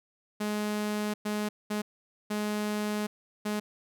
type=tone bursts at uneven times; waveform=sawtooth; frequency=210 Hz; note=G#3; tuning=19 cents sharp; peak=-25 dBFS; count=5; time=0.4-1.14 / 1.25-1.49 / 1.7-1.82 / 2.3-3.07 / 3.45-3.6 s; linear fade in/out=10 ms; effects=none